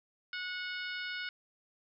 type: harmonic tone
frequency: 732 Hz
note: F#5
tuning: 19 cents flat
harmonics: 2 / 3 / 4 / 5 / 6 / 7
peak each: -39 / -43 / -45 / -47 / -49 / -50 dBFS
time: 0.33-1.29 s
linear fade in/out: 2 ms
effects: none